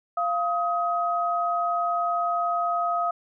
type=tone pair together; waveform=sine; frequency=694 / 1263.3 Hz; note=F5 / D#6; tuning=-11 / +26 cents; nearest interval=minor seventh; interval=1037 cents; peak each=-25 dBFS; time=0.17-3.11 s; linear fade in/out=5 ms; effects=none